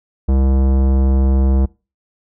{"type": "tone with tanh clipping", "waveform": "sine", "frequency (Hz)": 66.5, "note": "C2", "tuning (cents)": 29, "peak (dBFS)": -13, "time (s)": [0.28, 1.66], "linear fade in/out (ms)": 10, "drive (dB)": 18, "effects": ["noise-tail reverb RT60 0.3 s tail -23 dB re dry"]}